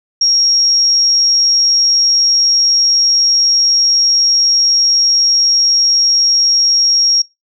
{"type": "tone", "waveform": "sine", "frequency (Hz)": 5588, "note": "F8", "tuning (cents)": 0, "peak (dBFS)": -8, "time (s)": [0.21, 7.22], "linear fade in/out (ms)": 5, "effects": ["noise-tail reverb RT60 0.2 s tail -23 dB re dry"]}